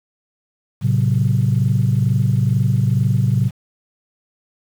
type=chord; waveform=sine; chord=F# diminished; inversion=first; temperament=just; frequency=111 / 133.2 / 185 Hz; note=A2 / C3 / F#3; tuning=+16 / +31 / 0 cents; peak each=-16 / -16 / -21 dBFS; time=0.81-3.51 s; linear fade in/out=50 ms; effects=tanh soft clip ceiling -6 dBFS + 7-bit